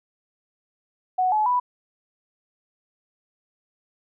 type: tone with pitch steps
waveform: sine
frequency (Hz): 740 / 855 / 987.8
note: F#5 / A5 / B5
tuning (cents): 0 / -50 / 0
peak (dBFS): -18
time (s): 1.18-1.6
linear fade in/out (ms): 10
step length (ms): 140
effects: none

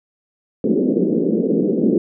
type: band-pass noise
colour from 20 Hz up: pink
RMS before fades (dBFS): -17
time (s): 0.64-1.98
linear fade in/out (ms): 2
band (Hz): 190 to 470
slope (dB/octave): 48
effects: none

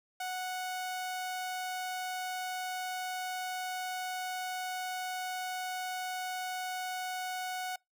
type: tone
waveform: sawtooth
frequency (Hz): 738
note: F#5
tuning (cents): -5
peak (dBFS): -31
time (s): 0.2-7.76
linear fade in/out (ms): 5
effects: noise-tail reverb RT60 0.2 s tail -26 dB re dry

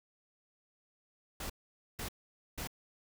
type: noise bursts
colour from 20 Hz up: pink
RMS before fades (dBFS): -40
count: 3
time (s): 1.4-2.674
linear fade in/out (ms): 5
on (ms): 98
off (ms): 490
effects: none

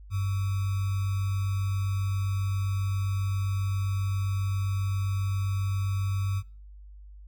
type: tone with sample-and-hold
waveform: sine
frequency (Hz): 97.5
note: G2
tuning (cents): -9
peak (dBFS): -25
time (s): 0.1-6.43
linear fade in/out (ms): 50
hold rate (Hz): 1225
effects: noise-tail reverb RT60 0.4 s tail -22 dB re dry + added 50 Hz sine -44 dBFS peak until 7.27 s

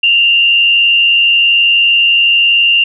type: tone with frequency modulation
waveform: sine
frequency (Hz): 2792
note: F7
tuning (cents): -1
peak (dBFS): -6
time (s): 0.03-2.84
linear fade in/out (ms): 5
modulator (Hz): 82.9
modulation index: 0.71
effects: none

